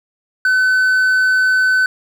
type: tone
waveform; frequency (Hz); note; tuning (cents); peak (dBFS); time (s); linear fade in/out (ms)
triangle; 1514; F#6; +39; -9; 0.45-1.86; 2
effects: none